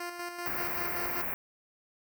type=tone with tremolo; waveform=10% pulse; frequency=349.2 Hz; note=F4; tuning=in tune; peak=-27 dBFS; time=0-1.22 s; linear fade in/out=5 ms; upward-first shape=square; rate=5.2 Hz; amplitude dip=45%
type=band-stop noise; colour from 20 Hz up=white; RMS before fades=-34 dBFS; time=0.46-1.34 s; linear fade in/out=0 ms; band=2300 to 15000 Hz; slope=48 dB/octave
effects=none